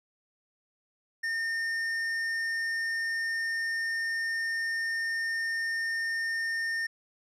sine tone with tanh clipping, 1821 Hz, A#6, 41 cents flat, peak -30 dBFS, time 1.23-6.87 s, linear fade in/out 10 ms, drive 9 dB, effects none

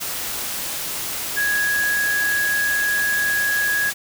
sine tone in noise, 1661.2 Hz, G#6, in tune, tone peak -18 dBFS, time 1.36-3.91 s, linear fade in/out 20 ms, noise white, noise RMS -27 dBFS, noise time 0-3.94 s, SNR +6 dB, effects none

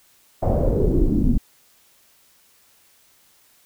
brown noise with low-pass filter sweep, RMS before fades -18 dBFS, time 0.42-1.38 s, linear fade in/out 10 ms, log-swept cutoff 710 to 220 Hz, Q 4.5, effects white hiss -57 dBFS RMS until 3.65 s

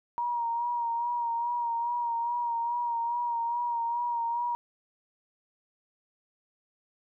sine tone with vibrato, 945 Hz, A#5, 23 cents sharp, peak -27 dBFS, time 0.18-4.55 s, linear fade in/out 0 ms, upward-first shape sine, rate 2.4 Hz, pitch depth 33 cents each way, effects none

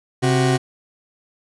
30% pulse tone pair together, 131.88 / 373 Hz, C3 / F#4, +14 / +14 cents, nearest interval octave + tritone, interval 1800 cents, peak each -14 / -17 dBFS, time 0.22-0.58 s, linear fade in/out 20 ms, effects resampled to 24000 Hz

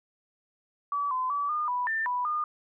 sine tone with pitch steps, 1147 / 1022 / 1149 / 1215 / 987 / 1787 / 987 / 1217 Hz, D6 / C6 / D6 / D#6 / B5 / A6 / B5 / D#6, -41 / -41 / -38 / -42 / -1 / +26 / -1 / -39 cents, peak -26 dBFS, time 0.92-2.44 s, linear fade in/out 2 ms, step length 190 ms, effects none

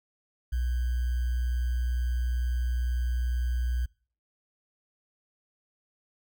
sine tone with sample-and-hold, 61.1 Hz, B1, 18 cents flat, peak -25 dBFS, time 0.52-3.86 s, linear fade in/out 10 ms, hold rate 1575 Hz, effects noise-tail reverb RT60 0.5 s tail -26 dB re dry

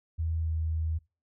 sine tone with pitch glide, 81.2 to 80.04 Hz, E2 to D#2, -26 to +50 cents, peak -27 dBFS, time 0.18-0.99 s, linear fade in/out 20 ms, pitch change -24 cents, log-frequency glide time 0.41-0.49 s, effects noise-tail reverb RT60 0.3 s tail -24 dB re dry

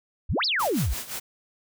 sine exponential two-way sweep, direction up then down, 46.25 to 5450 to 46.25 Hz, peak -22 dBFS, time 0.29-0.94 s, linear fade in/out 10 ms, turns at 0.45 s
white noise with tremolo, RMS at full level -32 dBFS, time 0.59-1.2 s, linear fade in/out 10 ms, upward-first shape sine, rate 5.8 Hz, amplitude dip 75%
effects none

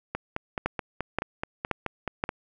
two click trains, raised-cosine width 0.5 ms, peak -10 / -14 dBFS, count 4 / 11, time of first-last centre 0.66-2.239 / 0.15-2.291 s, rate 1.9 / 4.67 Hz, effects none

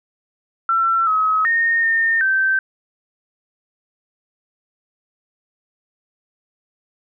sine tone with pitch steps, 1347 / 1277 / 1842 / 1822 / 1553 Hz, E6 / D#6 / A#6 / A#6 / G6, +37 / +45 / -21 / -40 / -17 cents, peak -14 dBFS, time 0.69-2.59 s, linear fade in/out 2 ms, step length 380 ms, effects none

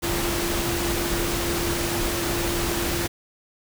sine tone in noise, 343.3 Hz, F4, 30 cents flat, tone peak -28 dBFS, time 0.02-3.08 s, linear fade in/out 20 ms, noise pink, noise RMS -26 dBFS, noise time 0.02-3.08 s, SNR -5 dB, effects none

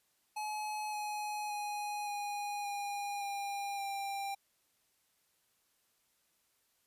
square tone with pitch steps, 850 / 840.2 / 830.6 / 821 / 811.6 / 802.3 / 793.1 Hz, G#5 / G#5 / G#5 / G#5 / G#5 / G5 / G5, +40 / +20 / 0 / -20 / -40 / +40 / +20 cents, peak -37 dBFS, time 0.36-4.35 s, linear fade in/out 10 ms, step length 570 ms, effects white hiss -75 dBFS RMS until 6.86 s + resampled to 32000 Hz

